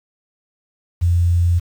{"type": "tone", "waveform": "sine", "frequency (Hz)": 86.6, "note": "F2", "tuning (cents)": -14, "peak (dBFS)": -12, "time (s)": [1.01, 1.6], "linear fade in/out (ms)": 20, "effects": ["7-bit"]}